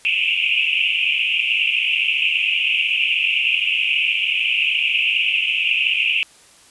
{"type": "band-pass noise", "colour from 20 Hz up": "white", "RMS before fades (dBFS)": -19, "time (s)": [0.05, 6.23], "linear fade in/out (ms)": 0, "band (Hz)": [2400, 2900], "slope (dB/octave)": 96, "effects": ["white hiss -49 dBFS RMS until 6.7 s", "resampled to 24000 Hz"]}